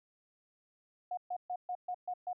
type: tone bursts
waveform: sine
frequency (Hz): 723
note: F#5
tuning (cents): -40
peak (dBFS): -34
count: 7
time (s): 1.11-2.331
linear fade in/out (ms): 5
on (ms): 63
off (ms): 130
effects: none